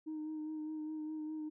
sine tone with vibrato, 309.5 Hz, D#4, 9 cents flat, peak -37 dBFS, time 0.06-1.5 s, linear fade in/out 20 ms, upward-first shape sine, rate 4.9 Hz, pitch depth 21 cents each way, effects tanh soft clip ceiling -36 dBFS

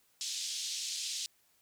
white band-pass noise, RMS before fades -38 dBFS, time 0.21-1.26 s, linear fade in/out 0 ms, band 3200 to 6900 Hz, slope 24 dB/octave, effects white hiss -70 dBFS RMS until 1.61 s

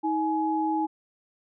sine tone pair together, 317.8 / 842.1 Hz, D#4 / G#5, +37 / +24 cents, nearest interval octave + perfect fourth, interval 1687 cents, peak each -26 dBFS, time 0.03-0.87 s, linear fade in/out 20 ms, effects none

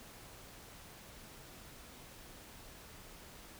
silence, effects pink hiss -54 dBFS RMS until 3.59 s

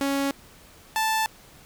sawtooth tone pair in turn, 277.2 / 880.1 Hz, C#4 / A5, 0 / 0 cents, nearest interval octave + minor sixth, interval 2000 cents, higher second, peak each -19 / -18 dBFS, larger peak second, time 0.01-0.31 / 0.96-1.26 s, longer neither, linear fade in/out 0 ms, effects pink hiss -51 dBFS RMS until 1.65 s

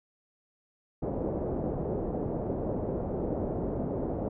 white low-pass noise, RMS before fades -32 dBFS, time 1.02-4.29 s, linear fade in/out 10 ms, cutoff 580 Hz, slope 24 dB/octave, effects none

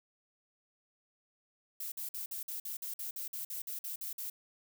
violet noise bursts, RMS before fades -40 dBFS, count 15, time 1.8-4.3 s, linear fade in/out 5 ms, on 120 ms, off 50 ms, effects none

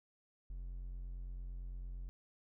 triangle tone, 44.44 Hz, F1, 31 cents sharp, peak -40 dBFS, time 0.5-2.09 s, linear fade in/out 0 ms, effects none

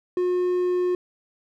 triangle tone, 360.1 Hz, F#4, 47 cents flat, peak -18 dBFS, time 0.17-0.95 s, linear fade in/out 2 ms, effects none

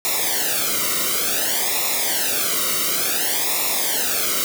white noise with flanger, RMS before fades -21 dBFS, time 0.05-4.44 s, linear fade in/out 0 ms, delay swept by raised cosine 0.64 to 1.2 ms, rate 0.56 Hz, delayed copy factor -1, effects none

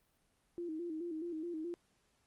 sine tone with vibrato, 330 Hz, E4, 2 cents sharp, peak -38 dBFS, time 0.58-1.74 s, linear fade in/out 0 ms, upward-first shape square, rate 4.7 Hz, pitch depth 82 cents each way, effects pink hiss -75 dBFS RMS until 2.26 s + Opus 32 kbps

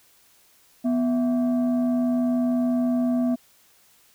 sine tone pair together, 246.6 / 659.3 Hz, B3 / E5, -2 / 0 cents, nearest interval octave + perfect fourth, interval 1702 cents, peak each -18 / -27 dBFS, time 0.84-3.36 s, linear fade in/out 20 ms, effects tanh soft clip ceiling -17 dBFS + white hiss -58 dBFS RMS until 4.14 s

